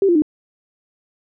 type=tone with pitch steps; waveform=sine; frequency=392 / 345.2 / 304 Hz; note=G4 / F4 / D#4; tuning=0 / -20 / -40 cents; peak=-11 dBFS; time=0.02-0.221 s; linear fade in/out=2 ms; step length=67 ms; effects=none